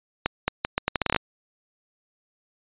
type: accelerating click train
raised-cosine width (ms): 0.3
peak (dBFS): -5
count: 12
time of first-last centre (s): 0.26-1.163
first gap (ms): 220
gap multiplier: 0.77
effects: resampled to 8000 Hz